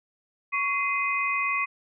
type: tone cluster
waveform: sine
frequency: 1117 / 2064 / 2496 Hz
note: C#6 / C7 / D#7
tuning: +13 / -24 / +5 cents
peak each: -28 dBFS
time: 0.52-1.66 s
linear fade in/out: 20 ms
effects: none